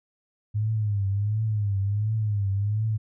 sine tone with vibrato, 103.83 Hz, G#2, in tune, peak -22 dBFS, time 0.54-2.98 s, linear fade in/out 20 ms, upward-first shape triangle, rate 1.4 Hz, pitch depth 120 cents each way, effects none

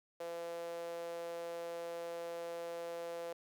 sawtooth tone with high-pass filter, 169.5 Hz, E3, 49 cents sharp, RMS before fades -43 dBFS, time 0.2-3.33 s, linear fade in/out 5 ms, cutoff 540 Hz, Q 6.2, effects none

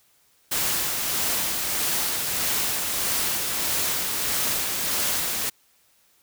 white noise with tremolo, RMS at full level -24 dBFS, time 0.51-5.5 s, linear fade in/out 10 ms, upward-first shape sine, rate 1.6 Hz, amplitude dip 30%, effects white hiss -62 dBFS RMS until 6.22 s

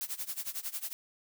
blue noise with tremolo, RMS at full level -35 dBFS, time 0.01-0.93 s, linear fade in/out 0 ms, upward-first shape sine, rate 11 Hz, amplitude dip 90%, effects none

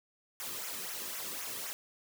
white noise with flanger, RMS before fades -40 dBFS, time 0.4-1.73 s, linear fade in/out 0 ms, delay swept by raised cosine 0.22 to 1.42 ms, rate 3.9 Hz, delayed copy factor -0.7, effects none

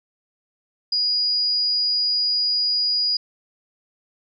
sine tone, 4895 Hz, D#8, 29 cents flat, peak -18 dBFS, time 0.92-3.17 s, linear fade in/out 5 ms, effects none

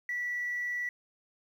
sine tone, 1953 Hz, B6, 20 cents flat, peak -30 dBFS, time 0.09-0.89 s, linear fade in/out 2 ms, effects tanh soft clip ceiling -26 dBFS + 10-bit

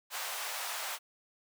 pink high-pass noise, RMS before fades -38 dBFS, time 0.1-0.99 s, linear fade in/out 50 ms, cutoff 690 Hz, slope 24 dB/octave, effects none

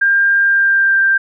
sine tone with pitch glide, 1599 to 1578.8 Hz, G6 to G6, +34 to +12 cents, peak -9 dBFS, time 0.01-1.18 s, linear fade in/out 10 ms, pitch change -22 cents, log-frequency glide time 0.4-1.01 s, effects none

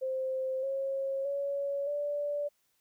sine tone with pitch steps, 523.3 / 542.1 / 561.5 / 581.6 Hz, C5 / C#5 / C#5 / D5, 0 / -39 / +22 / -17 cents, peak -30 dBFS, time 0.01-2.49 s, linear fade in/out 20 ms, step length 620 ms, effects white hiss -74 dBFS RMS until 2.8 s

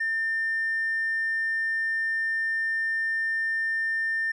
triangle tone, 1800 Hz, A6, 39 cents sharp, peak -21 dBFS, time 0-4.32 s, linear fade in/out 10 ms, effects tanh soft clip ceiling -21 dBFS + resampled to 22050 Hz

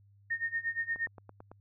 sine tone with tremolo, 1838 Hz, A#6, 25 cents flat, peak -28 dBFS, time 0.3-1.07 s, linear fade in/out 10 ms, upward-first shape sine, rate 8.5 Hz, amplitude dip 90%
click train, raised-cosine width 1 ms, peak -34 dBFS, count 6, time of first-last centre 0.96-1.516 s, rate 9 Hz
effects added 100 Hz sine -59 dBFS peak until 1.6 s

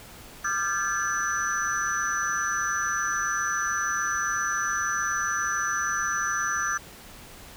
sine tone cluster, 1192 / 1375 / 1582 / 1722 / 5970 Hz, D6 / F6 / G6 / A6 / F#8, +25 / -27 / +15 / -38 / +15 cents, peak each -31 dBFS, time 0.44-6.78 s, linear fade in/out 10 ms, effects pink hiss -46 dBFS RMS until 7.56 s

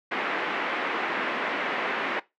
white band-pass noise, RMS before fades -29 dBFS, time 0.11-2.2 s, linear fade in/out 10 ms, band 230 to 2300 Hz, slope 24 dB/octave, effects noise-tail reverb RT60 0.2 s tail -19 dB re dry

